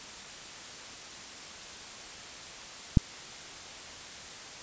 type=click; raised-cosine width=5 ms; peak=-6 dBFS; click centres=2.972 s; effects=white hiss -44 dBFS RMS until 4.62 s + resampled to 16000 Hz